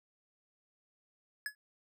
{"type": "tone with exponential decay", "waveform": "square", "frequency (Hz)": 1697, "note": "G#6", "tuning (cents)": 37, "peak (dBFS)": -32, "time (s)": [1.46, 1.55], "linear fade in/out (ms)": 1, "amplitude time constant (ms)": 19, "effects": []}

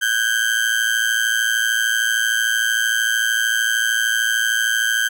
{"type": "ring-modulated tone", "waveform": "35% pulse", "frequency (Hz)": 1568, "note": "G6", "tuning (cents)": 0, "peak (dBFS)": -12, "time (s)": [0.01, 5.09], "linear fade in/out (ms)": 20, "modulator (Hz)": 56.6, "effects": []}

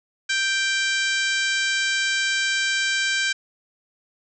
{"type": "harmonic tone", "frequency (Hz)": 784, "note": "G5", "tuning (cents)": 0, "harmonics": [2, 3, 4, 5, 6, 7, 8, 9, 10], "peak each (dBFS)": [-23, -27, -29, -31, -33, -34, -35, -36, -37], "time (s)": [0.29, 3.33], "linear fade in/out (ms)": 10, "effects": []}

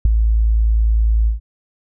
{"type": "tone with ADSR envelope", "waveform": "sine", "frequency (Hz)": 55, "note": "A1", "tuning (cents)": 0, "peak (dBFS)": -5, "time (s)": [0.05, 1.4], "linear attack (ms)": 4, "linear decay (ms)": 9, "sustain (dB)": -6, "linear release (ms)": 130, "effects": []}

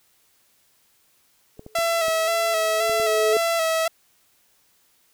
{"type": "tone with exponential growth", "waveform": "sine", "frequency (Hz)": 432.9, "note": "A4", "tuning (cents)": -28, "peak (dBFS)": -17, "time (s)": [1.57, 3.37], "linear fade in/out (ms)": 2, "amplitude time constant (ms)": 390}
{"type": "clicks", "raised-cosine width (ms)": 2, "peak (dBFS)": -25, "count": 6, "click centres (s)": [1.594, 1.664, 1.787, 2.083, 2.896, 2.999]}
{"type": "tone with vibrato", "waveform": "sawtooth", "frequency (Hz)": 659.3, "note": "E5", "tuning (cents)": 0, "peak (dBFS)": -16, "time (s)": [1.75, 3.88], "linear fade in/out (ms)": 5, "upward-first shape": "square", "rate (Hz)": 1.9, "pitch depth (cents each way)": 30}
{"effects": ["white hiss -62 dBFS RMS until 5.13 s"]}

